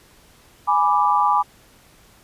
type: chord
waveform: sine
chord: G# diminished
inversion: none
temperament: equal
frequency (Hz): 830.6 / 987.8 / 1174.7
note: G#5 / B5 / D6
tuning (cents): 0 / 0 / 0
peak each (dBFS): -19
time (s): 0.67-1.43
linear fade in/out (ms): 20
effects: pink hiss -52 dBFS RMS until 2.23 s + resampled to 32000 Hz